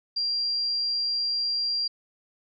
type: tone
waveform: sine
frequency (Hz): 4756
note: D8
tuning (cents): +21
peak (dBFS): -24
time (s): 0.16-1.88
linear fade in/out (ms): 10
effects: none